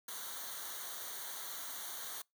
white noise with comb filter, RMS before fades -44 dBFS, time 0.08-2.22 s, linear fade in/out 5 ms, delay 0.39 ms, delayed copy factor -0.8, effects noise-tail reverb RT60 0.2 s tail -26 dB re dry

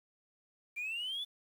sine exponential sweep, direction up, 2349 to 3523 Hz, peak -34 dBFS, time 0.76-1.25 s, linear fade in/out 20 ms, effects tanh soft clip ceiling -33 dBFS + 10-bit

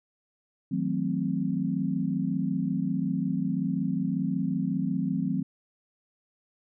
sine chord, D# diminished seventh, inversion none, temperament equal with one note detuned, 159.57 / 185 / 220 / 261.6 Hz, D#3 / F#3 / A3 / C4, +44 / 0 / 0 / 0 cents, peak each -32 / -29 / -33 / -30 dBFS, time 0.71-5.43 s, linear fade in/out 10 ms, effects none

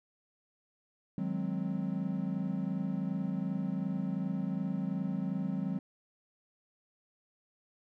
triangle chord, Ab dominant seventh, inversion second, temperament equal, 155.56 / 185 / 207.7 / 261.6 Hz, Eb3 / Gb3 / Ab3 / C4, 0 / 0 / 0 / 0 cents, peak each -38 / -32 / -36 / -37 dBFS, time 1.18-5.79 s, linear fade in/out 2 ms, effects none

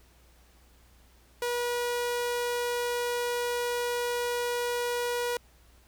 sawtooth tone, 483.2 Hz, B4, 38 cents flat, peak -24 dBFS, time 1.42-5.37 s, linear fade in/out 2 ms, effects added 60 Hz sine -58 dBFS peak until 5.87 s + pink hiss -62 dBFS RMS until 5.87 s

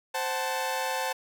sawtooth chord, F# diminished, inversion second, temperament equal with one note detuned, 523.3 / 750.3 / 880 Hz, C5 / F#5 / A5, 0 / +24 / 0 cents, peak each -29 / -31 / -27 dBFS, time 0.14-1.13 s, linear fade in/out 10 ms, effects none

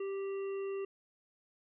harmonic tone, 392 Hz, G4, in tune, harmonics 1 / 3 / 5 / 7, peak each -35 / -51 / -58 / -54 dBFS, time 0-0.85 s, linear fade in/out 5 ms, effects none

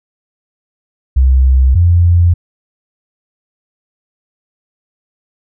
sine tone pair in turn, 65.2 / 86.68 Hz, C2 / F2, -5 / -12 cents, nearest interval perfect fourth, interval 493 cents, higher second, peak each -5 dBFS, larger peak neither, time 1.16-1.75 / 1.75-2.34 s, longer neither, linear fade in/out 10 ms, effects none

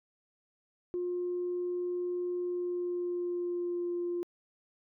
sine tone with pitch glide, 355.7 to 349.6 Hz, F4 to F4, +32 to +2 cents, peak -30 dBFS, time 0.94-4.23 s, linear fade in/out 0 ms, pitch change -30 cents, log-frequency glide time 2.37-3.95 s, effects tanh soft clip ceiling -26 dBFS

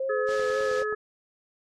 sine tone with vibrato, 523.3 Hz, C5, in tune, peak -26 dBFS, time 0-0.83 s, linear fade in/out 5 ms, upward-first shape sine, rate 3.7 Hz, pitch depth 43 cents each way
harmonic tone, 425.9 Hz, G#4, 44 cents sharp, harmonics 1 / 3 / 4, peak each -28 / -33 / -33 dBFS, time 0.09-0.95 s, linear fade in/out 10 ms
white low-pass noise, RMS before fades -43 dBFS, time 0.26-0.85 s, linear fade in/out 50 ms, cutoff 6200 Hz, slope 24 dB/octave
click train, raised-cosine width 1 ms, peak -29 dBFS, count 7, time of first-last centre 0.29-0.926 s, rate 9.43 Hz
effects none

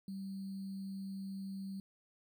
sine tone with sample-and-hold, 193.8 Hz, G3, 20 cents flat, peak -40 dBFS, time 0.08-1.8 s, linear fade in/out 2 ms, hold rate 4410 Hz, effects none

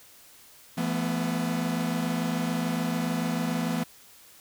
45% pulse chord, E suspended fourth, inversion none, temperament equal with one note detuned, 168.96 / 220 / 246.9 Hz, E3 / A3 / B3, +43 / 0 / 0 cents, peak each -30 / -32 / -30 dBFS, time 0.77-3.84 s, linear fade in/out 10 ms, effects white hiss -53 dBFS RMS until 4.4 s

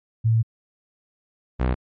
sine / sawtooth tone pair in turn, 112.9 / 62.96 Hz, A2 / B1, +45 / +34 cents, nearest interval minor seventh, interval 1011 cents, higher first, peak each -15 dBFS, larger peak neither, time 0.24-0.43 / 1.59-1.75 s, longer first, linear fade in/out 20 ms, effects low-pass 2000 Hz 12 dB/octave + MP3 32 kbps

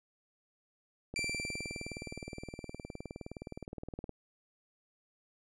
click train, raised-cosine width 2 ms, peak -28 dBFS, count 58, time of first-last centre 1.14-4.093 s, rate 19.3 Hz
sawtooth tone with exponential decay, 2349 Hz, D7, in tune, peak -29 dBFS, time 1.16-3.65 s, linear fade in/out 1 ms, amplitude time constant 540 ms
effects resampled to 22050 Hz

